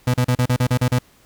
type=tone bursts; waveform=35% pulse; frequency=124.5 Hz; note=B2; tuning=14 cents sharp; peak=-13 dBFS; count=9; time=0.07-0.987 s; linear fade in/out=5 ms; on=69 ms; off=37 ms; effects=pink hiss -54 dBFS RMS until 1.25 s